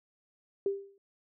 sine tone with exponential decay, 396 Hz, G4, 18 cents sharp, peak -24 dBFS, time 0.66-0.98 s, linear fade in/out 2 ms, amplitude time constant 68 ms, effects none

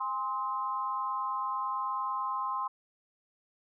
sine tone with amplitude modulation, 1046.5 Hz, C6, in tune, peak -26 dBFS, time 0-2.68 s, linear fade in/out 10 ms, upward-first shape sine, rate 229 Hz, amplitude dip 90%, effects none

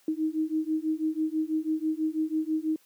sine beating tone pair, 311.1 / 317.2 Hz, D#4 / D#4, 0 / +33 cents, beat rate 6.1 Hz, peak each -28 dBFS, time 0.08-2.76 s, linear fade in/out 2 ms, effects white hiss -63 dBFS RMS until 2.85 s + high-pass 200 Hz 12 dB/octave

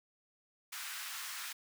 pink high-pass noise, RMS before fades -43 dBFS, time 0.72-1.53 s, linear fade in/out 10 ms, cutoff 1200 Hz, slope 24 dB/octave, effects none

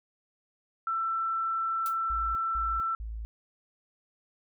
sine tone, 1336 Hz, E6, 23 cents sharp, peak -27 dBFS, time 0.87-2.95 s, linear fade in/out 2 ms
blue noise with exponential decay, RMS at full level -37 dBFS, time 1.86-1.98 s, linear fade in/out 0 ms, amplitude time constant 25 ms
sine tone bursts, 55 Hz, A1, in tune, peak -34 dBFS, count 3, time 2.1-3.25 s, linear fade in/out 0 ms, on 250 ms, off 200 ms
effects none

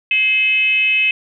sine tone with frequency modulation, 2567 Hz, E7, 47 cents flat, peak -12 dBFS, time 0.11-1.11 s, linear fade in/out 2 ms, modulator 463 Hz, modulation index 0.56, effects none

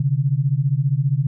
sine beating tone pair, 130.81 / 145.81 Hz, C3 / D3, 0 / -12 cents, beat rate 15 Hz, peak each -19 dBFS, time 0-1.27 s, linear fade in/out 5 ms, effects none

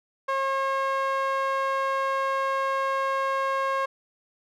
sawtooth tone with band-pass filter, 540 Hz, C#5, 45 cents flat, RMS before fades -26 dBFS, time 0.28-3.86 s, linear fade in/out 10 ms, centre 1100 Hz, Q 1.7, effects none

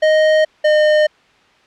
square tone pair in turn, 622 / 609.2 Hz, D#5 / D#5, -1 / -37 cents, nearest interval unison, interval 36 cents, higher first, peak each -10 dBFS, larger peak neither, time 0.02-0.45 / 0.64-1.07 s, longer neither, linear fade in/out 10 ms, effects white hiss -51 dBFS RMS until 1.66 s + low-pass 3000 Hz 12 dB/octave

